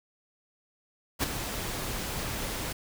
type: noise with ADSR envelope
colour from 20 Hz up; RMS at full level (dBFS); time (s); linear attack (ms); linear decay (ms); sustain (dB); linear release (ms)
pink; -25; 1.19-2.73; 40; 16; -9; 9
effects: none